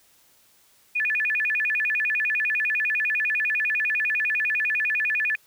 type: tone with vibrato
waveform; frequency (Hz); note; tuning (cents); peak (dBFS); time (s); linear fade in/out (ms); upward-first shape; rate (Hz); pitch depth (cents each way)
sine; 2069; C7; -20; -21; 0.95-5.36; 10; square; 10; 300
effects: white hiss -59 dBFS RMS until 5.46 s